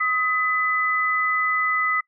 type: tone pair together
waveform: sine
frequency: 1259.9 / 2000 Hz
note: D#6 / B6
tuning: +21 / +21 cents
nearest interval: minor sixth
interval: 800 cents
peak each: -22 dBFS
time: 0-2.01 s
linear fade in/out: 10 ms
effects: noise-tail reverb RT60 0.1 s tail -23 dB re dry